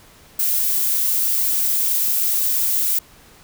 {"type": "noise", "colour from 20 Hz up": "violet", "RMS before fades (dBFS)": -19, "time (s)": [0.39, 2.99], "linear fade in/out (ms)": 5, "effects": ["pink hiss -48 dBFS RMS until 3.43 s"]}